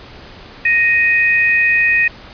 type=tone pair together; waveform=sine; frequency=1864.7 / 2500 Hz; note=A#6 / D#7; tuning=0 / +8 cents; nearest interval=perfect fourth; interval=508 cents; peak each=-13 dBFS; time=0.65-2.08 s; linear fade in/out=5 ms; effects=pink hiss -37 dBFS RMS until 2.33 s + resampled to 11025 Hz